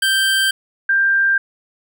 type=tone pair in turn; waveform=25% pulse / sine; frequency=1568 / 1586.2 Hz; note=G6 / G6; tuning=0 / +20 cents; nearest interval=unison; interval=20 cents; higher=second; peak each=-10 / -12 dBFS; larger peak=first; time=0.02-0.51 / 0.89-1.38 s; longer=neither; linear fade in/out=5 ms; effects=none